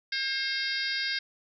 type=harmonic tone with a mistuned harmonic; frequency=535 Hz; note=C5; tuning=38 cents sharp; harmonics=3 / 4 / 5 / 6 / 7 / 8 / 9 / 10; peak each=-33 / -35 / -43 / -41 / -36 / -41 / -33 / -42 dBFS; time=0.12-1.19 s; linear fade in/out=5 ms; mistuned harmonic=10; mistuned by=+33 cents; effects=none